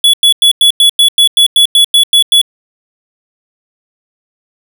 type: tone bursts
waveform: square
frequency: 3400 Hz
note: G#7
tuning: 40 cents sharp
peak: -4 dBFS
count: 13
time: 0.04-2.415 s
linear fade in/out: 2 ms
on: 95 ms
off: 95 ms
effects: none